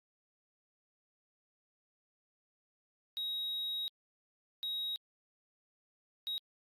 sine tone bursts at uneven times, 3800 Hz, A#7, 33 cents sharp, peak -32 dBFS, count 3, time 3.17-3.88 / 4.63-4.96 / 6.27-6.38 s, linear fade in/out 0 ms, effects tanh soft clip ceiling -34 dBFS + Opus 48 kbps

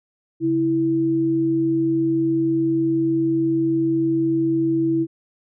sine tone pair together, 138.59 / 328.3 Hz, C#3 / E4, 0 / -7 cents, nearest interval octave + minor third, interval 1493 cents, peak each -27 / -17 dBFS, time 0.4-5.07 s, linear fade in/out 50 ms, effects none

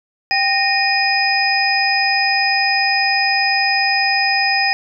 sine tone cluster, 788 / 1850 / 2463 / 5020 Hz, G5 / A#6 / D#7 / D#8, +9 / -14 / -18 / +15 cents, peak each -19 dBFS, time 0.31-4.73 s, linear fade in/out 0 ms, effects none

